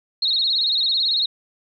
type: tone with vibrato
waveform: sine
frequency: 4000 Hz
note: B7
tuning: 21 cents sharp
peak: -17 dBFS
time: 0.22-1.26 s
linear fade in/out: 5 ms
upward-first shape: sine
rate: 18 Hz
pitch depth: 140 cents each way
effects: none